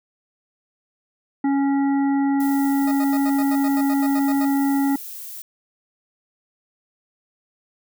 harmonic tone, 277.2 Hz, C#4, in tune, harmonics 1 / 3 / 5 / 7, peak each -17 / -27 / -39 / -37 dBFS, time 1.44-4.96 s, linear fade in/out 5 ms
violet noise, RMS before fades -35 dBFS, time 2.4-5.42 s, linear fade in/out 2 ms
20% pulse tone bursts, 621 Hz, D#5, 3 cents flat, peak -26 dBFS, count 13, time 2.87-4.452 s, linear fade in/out 5 ms, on 46 ms, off 82 ms
effects none

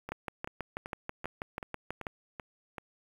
two click trains, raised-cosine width 0.5 ms, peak -24 / -20 dBFS, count 8 / 13, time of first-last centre 0.09-2.782 / 0.12-2.068 s, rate 2.6 / 6.16 Hz, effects 8-bit

